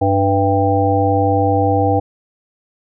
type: harmonic tone with a mistuned harmonic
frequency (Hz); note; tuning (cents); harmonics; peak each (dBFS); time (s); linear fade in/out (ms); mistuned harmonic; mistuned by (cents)
98.6; G2; +11; 1 / 3 / 5 / 7 / 8; -17 / -19 / -18 / -22 / -17; 0.01-2; 10; 7; -52
effects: none